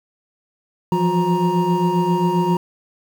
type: tone cluster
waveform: triangle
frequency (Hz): 169.9 / 177.4 / 359 / 938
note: F3 / F3 / F4 / A#5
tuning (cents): -47 / +27 / +48 / +11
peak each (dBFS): -19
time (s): 0.92-2.57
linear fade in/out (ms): 2
effects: 7-bit